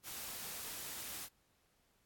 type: noise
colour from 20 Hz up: white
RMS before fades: -45 dBFS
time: 0.03-1.29 s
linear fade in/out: 50 ms
effects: pink hiss -75 dBFS RMS until 2.05 s + AAC 64 kbps